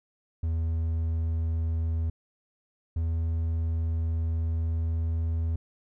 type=tone pair in turn; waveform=triangle; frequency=81.5 / 81.8 Hz; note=E2 / E2; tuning=-19 / -13 cents; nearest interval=unison; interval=6 cents; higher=second; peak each=-23 dBFS; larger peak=neither; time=0.43-2.1 / 2.96-5.56 s; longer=second; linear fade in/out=5 ms; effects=none